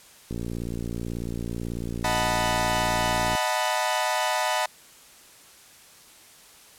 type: click train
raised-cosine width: 3 ms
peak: -19 dBFS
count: 178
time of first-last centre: 0.31-3.351 s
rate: 58.2 Hz
type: chord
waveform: sawtooth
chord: B dominant seventh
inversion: first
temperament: equal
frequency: 622.3 / 740 / 880 / 987.8 Hz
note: D#5 / F#5 / A5 / B5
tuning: 0 / 0 / 0 / 0 cents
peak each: -25 dBFS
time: 2.04-4.66 s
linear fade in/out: 5 ms
effects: white hiss -51 dBFS RMS until 6.78 s + low-pass 12000 Hz 12 dB/octave